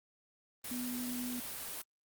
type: tone in noise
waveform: sine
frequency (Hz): 246.9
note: B3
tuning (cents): 0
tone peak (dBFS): -37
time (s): 0.71-1.4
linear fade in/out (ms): 5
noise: white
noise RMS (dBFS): -42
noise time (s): 0.64-1.82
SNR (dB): +2
effects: Opus 24 kbps